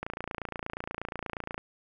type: click train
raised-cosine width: 0.5 ms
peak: -19 dBFS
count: 45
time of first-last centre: 0.03-1.579 s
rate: 28.4 Hz
effects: none